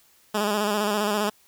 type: tone with vibrato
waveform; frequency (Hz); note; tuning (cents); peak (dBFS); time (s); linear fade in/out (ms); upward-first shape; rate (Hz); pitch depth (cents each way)
10% pulse; 208.3; G#3; +5; -14; 0.34-1.3; 10; square; 15; 41
effects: white hiss -59 dBFS RMS until 1.47 s